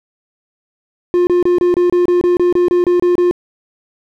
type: tone bursts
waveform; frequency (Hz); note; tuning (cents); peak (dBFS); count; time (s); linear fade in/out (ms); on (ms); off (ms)
triangle; 354.3; F4; +25; -7; 14; 1.14-3.311; 0; 130; 27
effects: none